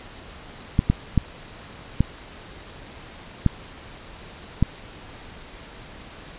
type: clicks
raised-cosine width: 5 ms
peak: -4 dBFS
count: 6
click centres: 0.791 / 0.9 / 1.177 / 2.006 / 3.463 / 4.626 s
effects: pink hiss -42 dBFS RMS until 6.38 s + resampled to 8000 Hz